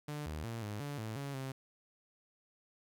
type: tone with pitch steps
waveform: sawtooth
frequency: 148.4 / 77 / 115.1 / 104.3 / 144 / 109.9 / 140.1 / 133.2 Hz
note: D3 / D#2 / A#2 / G#2 / D3 / A2 / C#3 / C3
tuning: +18 / -17 / -22 / +8 / -34 / -2 / +19 / +31 cents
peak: -35 dBFS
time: 0.08-1.52 s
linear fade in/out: 5 ms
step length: 180 ms
effects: 12-bit